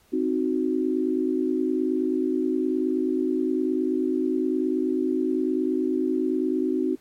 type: chord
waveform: sine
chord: C diminished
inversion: none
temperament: equal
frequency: 261.6 / 311.1 / 370 Hz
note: C4 / Eb4 / Gb4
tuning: 0 / 0 / 0 cents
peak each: -26 dBFS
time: 0.12-6.96 s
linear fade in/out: 20 ms
effects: pink hiss -61 dBFS RMS until 7 s + AAC 48 kbps